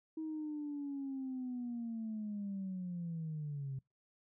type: linear sweep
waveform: sine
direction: down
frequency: 319.1 to 131.8 Hz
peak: -37 dBFS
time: 0.17-3.79 s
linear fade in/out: 5 ms
effects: noise-tail reverb RT60 0.2 s tail -26 dB re dry + tanh soft clip ceiling -34 dBFS